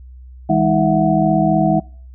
sine tone cluster, 160.5 / 204.2 / 317.2 / 662 / 737 Hz, E3 / G#3 / D#4 / E5 / F#5, -46 / -29 / +33 / +7 / -7 cents, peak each -18 dBFS, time 0.49-1.8 s, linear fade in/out 10 ms, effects noise-tail reverb RT60 0.5 s tail -25 dB re dry + added 63 Hz sine -35 dBFS peak until 2.14 s

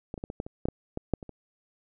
clicks, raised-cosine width 2 ms, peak -21 / -26 / -21 / -23 / -18 / -26 / -15 / -16 / -18 / -11 / -27 / -28 dBFS, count 12, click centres 0.141 / 0.178 / 0.239 / 0.301 / 0.401 / 0.465 / 0.655 / 0.686 / 0.974 / 1.137 / 1.228 / 1.293 s, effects none

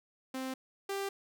sawtooth tone pair in turn, 261.6 / 394.4 Hz, C4 / G4, 0 / +11 cents, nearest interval perfect fifth, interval 711 cents, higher second, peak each -32 / -30 dBFS, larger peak second, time 0.34-0.54 / 0.89-1.09 s, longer neither, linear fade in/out 5 ms, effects none

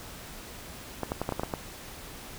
clicks, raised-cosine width 1 ms, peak -15 dBFS, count 8, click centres 1.033 / 1.119 / 1.216 / 1.291 / 1.323 / 1.396 / 1.434 / 1.538 s, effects pink hiss -44 dBFS RMS until 2.38 s

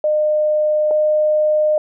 sine tone pair in turn, 608 / 610.2 Hz, D#5 / D#5, -40 / -34 cents, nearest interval unison, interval 6 cents, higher second, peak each -13 / -12 dBFS, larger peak second, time 0.04-0.91 / 0.91-1.78 s, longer neither, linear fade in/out 2 ms, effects none

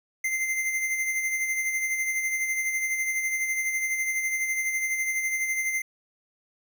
square tone with tremolo, 2083 Hz, C7, 8 cents flat, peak -24 dBFS, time 0.24-5.82 s, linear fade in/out 5 ms, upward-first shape sine, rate 12 Hz, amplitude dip 45%, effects none

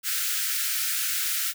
white high-pass noise, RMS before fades -27 dBFS, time 0.03-1.54 s, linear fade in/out 50 ms, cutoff 1300 Hz, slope 96 dB/octave, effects none

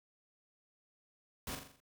pink noise with echo, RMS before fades -41 dBFS, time 1.47-1.55 s, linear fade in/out 2 ms, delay 42 ms, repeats 6, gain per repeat -5 dB, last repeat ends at 1.802 s, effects none

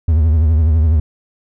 triangle tone with vibrato, 79 Hz, D#2, 27 cents sharp, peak -7 dBFS, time 0.08-1 s, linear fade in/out 5 ms, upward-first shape triangle, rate 12 Hz, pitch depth 130 cents each way, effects none

